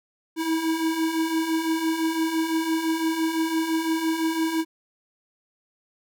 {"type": "beating tone pair", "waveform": "square", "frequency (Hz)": [318.9, 324.8], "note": ["D#4", "E4"], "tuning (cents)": [43, -26], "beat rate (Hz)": 5.9, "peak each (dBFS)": [-30, -24], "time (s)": [0.36, 4.65], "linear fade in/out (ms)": 50, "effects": []}